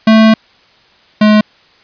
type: tone pair in turn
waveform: square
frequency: 220.4 / 212.6 Hz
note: A3 / G#3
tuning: +3 / +41 cents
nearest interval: minor second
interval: 62 cents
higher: first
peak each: -4 / -5 dBFS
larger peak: first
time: 0.07-0.34 / 1.21-1.41 s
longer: first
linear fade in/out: 5 ms
effects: white hiss -47 dBFS RMS until 1.83 s + resampled to 11025 Hz